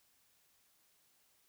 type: silence
effects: white hiss -72 dBFS RMS until 1.48 s